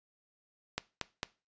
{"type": "clicks", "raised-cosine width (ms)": 0.2, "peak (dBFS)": -15, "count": 3, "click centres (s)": [0.78, 1.013, 1.231], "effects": ["noise-tail reverb RT60 0.3 s tail -19 dB re dry", "resampled to 16000 Hz"]}